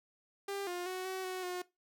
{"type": "tone with pitch steps", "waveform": "sawtooth", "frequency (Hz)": [397.8, 354.7, 370.4, 376.6, 370.5, 360.1], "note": ["G4", "F4", "F#4", "F#4", "F#4", "F#4"], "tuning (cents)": [25, 27, 2, 31, 2, -47], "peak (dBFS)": -33, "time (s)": [0.48, 1.62], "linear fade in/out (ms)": 5, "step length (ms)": 190, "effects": ["noise-tail reverb RT60 0.2 s tail -19 dB re dry"]}